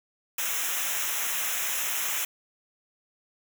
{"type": "noise with comb filter", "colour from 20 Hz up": "white", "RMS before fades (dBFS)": -29, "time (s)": [0.38, 2.25], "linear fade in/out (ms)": 5, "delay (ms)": 0.22, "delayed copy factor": -1, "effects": []}